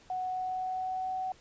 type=tone with pitch glide; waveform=sine; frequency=740 to 749.9 Hz; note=F#5 to F#5; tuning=0 to +23 cents; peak=-31 dBFS; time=0.1-1.32 s; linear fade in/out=2 ms; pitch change=+23 cents; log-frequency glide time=0.27-1.09 s; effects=pink hiss -59 dBFS RMS until 1.4 s + resampled to 16000 Hz